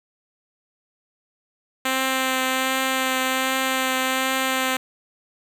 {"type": "tone with vibrato", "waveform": "5% pulse", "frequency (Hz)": 261.6, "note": "C4", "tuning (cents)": 0, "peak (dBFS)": -9, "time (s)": [1.85, 4.77], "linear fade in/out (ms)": 5, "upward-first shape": "triangle", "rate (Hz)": 1.3, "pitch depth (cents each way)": 14, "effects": []}